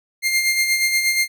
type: tone with tremolo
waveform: sawtooth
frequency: 2111 Hz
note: C7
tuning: 15 cents sharp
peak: -11 dBFS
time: 0.22-1.28 s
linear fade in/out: 50 ms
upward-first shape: sine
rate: 8.4 Hz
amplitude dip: 50%
effects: none